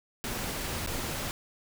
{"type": "noise with dropouts", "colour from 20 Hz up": "pink", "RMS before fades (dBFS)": -34, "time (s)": [0.24, 1.31], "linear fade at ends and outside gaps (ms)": 0, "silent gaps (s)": [0.863, 0.873], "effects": []}